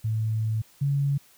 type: tone pair in turn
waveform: sine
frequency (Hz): 110 / 140.72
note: A2 / C#3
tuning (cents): 0 / +26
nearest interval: major third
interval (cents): 426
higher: second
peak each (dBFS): -23 / -21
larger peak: second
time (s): 0.04-0.62 / 0.81-1.18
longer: first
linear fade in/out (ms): 10
effects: white hiss -57 dBFS RMS until 1.37 s